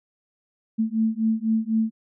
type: beating tone pair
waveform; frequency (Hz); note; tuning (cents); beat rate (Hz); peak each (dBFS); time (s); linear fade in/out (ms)
sine; 220 / 224; A3 / A3; 0 / +31; 4; -23; 0.78-1.91; 20
effects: none